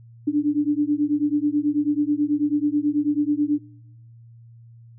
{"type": "beating tone pair", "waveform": "sine", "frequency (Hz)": [290, 299.2], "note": ["D4", "D4"], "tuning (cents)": [-22, 32], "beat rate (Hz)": 9.2, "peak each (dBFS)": -21, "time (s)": [0.27, 3.59], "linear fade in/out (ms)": 10, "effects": ["noise-tail reverb RT60 1.0 s tail -26 dB re dry", "added 116 Hz sine -44 dBFS peak until 4.98 s"]}